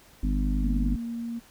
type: harmonic tone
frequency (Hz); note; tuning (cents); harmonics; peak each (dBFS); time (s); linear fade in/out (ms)
50.4; G1; +49; 1 / 3 / 4 / 5 / 6; -24 / -34 / -35 / -30 / -40; 0.23-0.96; 5
type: tone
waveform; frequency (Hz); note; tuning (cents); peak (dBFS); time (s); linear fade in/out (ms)
sine; 233.1; A#3; 0; -30; 0.62-1.4; 20
effects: pink hiss -55 dBFS RMS until 1.5 s